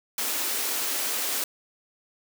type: high-pass noise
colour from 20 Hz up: white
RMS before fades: -28 dBFS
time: 0.18-1.44 s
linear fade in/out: 2 ms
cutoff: 230 Hz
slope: 96 dB/octave
effects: none